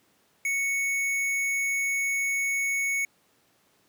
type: tone with hard clipping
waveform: sine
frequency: 2217 Hz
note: C#7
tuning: in tune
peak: -26 dBFS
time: 0.45-3.05 s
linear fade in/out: 2 ms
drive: 14 dB
effects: pink hiss -65 dBFS RMS until 3.88 s + high-pass 150 Hz 12 dB/octave